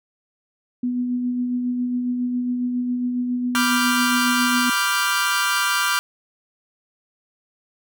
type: tone with tremolo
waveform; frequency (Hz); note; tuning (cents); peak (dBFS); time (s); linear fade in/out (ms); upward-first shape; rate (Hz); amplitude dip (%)
sine; 246.9; B3; 0; -19; 0.83-4.7; 5; sine; 7.3; 30
type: chord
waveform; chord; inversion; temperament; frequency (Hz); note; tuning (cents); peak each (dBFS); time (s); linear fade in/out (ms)
sawtooth; G dominant seventh; first; equal; 987.8 / 1174.7 / 1396.9 / 1568; B5 / D6 / F6 / G6; 0 / 0 / 0 / 0; -24 / -20 / -19 / -21; 3.55-5.99; 0
effects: none